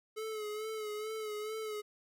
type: tone with vibrato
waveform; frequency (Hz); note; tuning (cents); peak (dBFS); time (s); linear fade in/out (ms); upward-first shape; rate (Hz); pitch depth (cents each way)
square; 430; A4; -40; -38; 0.16-1.82; 20; sine; 2.3; 42
effects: none